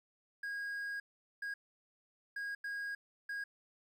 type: tone bursts at uneven times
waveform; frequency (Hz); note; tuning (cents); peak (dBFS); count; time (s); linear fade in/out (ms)
triangle; 1637; G#6; -25; -36; 5; 0.43-1 / 1.42-1.54 / 2.36-2.55 / 2.64-2.95 / 3.29-3.44; 5
effects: 12-bit